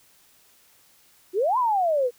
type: exponential two-way sweep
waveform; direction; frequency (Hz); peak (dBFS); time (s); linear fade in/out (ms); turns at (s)
sine; up then down; 345.6 to 1046.5 to 468.9; -19; 1.33-2.11; 50; 1.58
effects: white hiss -58 dBFS RMS until 2.18 s